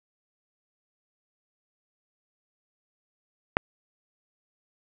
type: click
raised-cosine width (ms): 0.5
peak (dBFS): -4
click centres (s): 3.569
effects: none